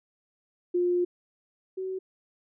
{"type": "tone pair in turn", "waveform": "sine", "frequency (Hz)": [354.4, 376.8], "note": ["F4", "F#4"], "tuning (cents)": [25, 32], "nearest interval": "minor second", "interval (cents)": 107, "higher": "second", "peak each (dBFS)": [-22, -30], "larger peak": "first", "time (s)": [[0.74, 1.05], [1.77, 1.99]], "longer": "first", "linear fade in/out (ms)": 10, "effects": []}